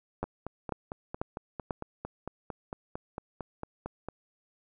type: two click trains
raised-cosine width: 1 ms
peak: -17 / -22 dBFS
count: 4 / 18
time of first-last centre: 0.23-1.708 / 0.24-4.086 s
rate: 2.03 / 4.42 Hz
effects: none